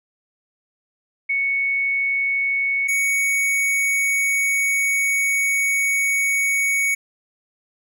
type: tone pair in turn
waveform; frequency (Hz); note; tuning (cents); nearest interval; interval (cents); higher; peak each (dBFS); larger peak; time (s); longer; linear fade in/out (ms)
sine / square; 2217 / 2232; C#7 / C#7; 0 / +11; unison; 11; second; -18; neither; 1.29-2.88 / 2.88-6.95; second; 10
effects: none